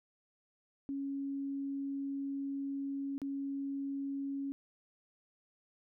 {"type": "tone with dropouts", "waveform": "sine", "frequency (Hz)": 276.7, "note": "C#4", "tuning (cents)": -3, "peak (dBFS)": -35, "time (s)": [0.89, 4.52], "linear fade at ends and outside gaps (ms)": 0, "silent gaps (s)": [3.18, 3.217], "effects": []}